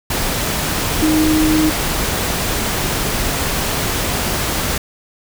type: tone in noise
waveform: sine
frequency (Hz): 311.1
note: D#4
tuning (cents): 0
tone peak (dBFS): -12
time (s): 1.02-1.7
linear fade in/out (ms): 5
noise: pink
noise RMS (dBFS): -19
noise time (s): 0.1-4.78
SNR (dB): +4
effects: none